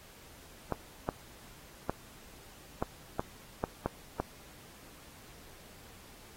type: clicks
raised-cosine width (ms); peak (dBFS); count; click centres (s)
1; -16; 8; 0.723 / 1.089 / 1.896 / 2.825 / 3.195 / 3.639 / 3.86 / 4.2
effects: pink hiss -55 dBFS RMS until 6.36 s + AAC 48 kbps